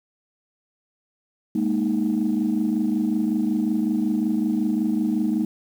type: chord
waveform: sine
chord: Ab suspended second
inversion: none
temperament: equal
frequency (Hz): 207.7 / 233.1 / 311.1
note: Ab3 / Bb3 / Eb4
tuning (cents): 0 / 0 / 0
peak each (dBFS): -23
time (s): 1.55-5.45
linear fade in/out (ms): 5
effects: tanh soft clip ceiling -13 dBFS + 8-bit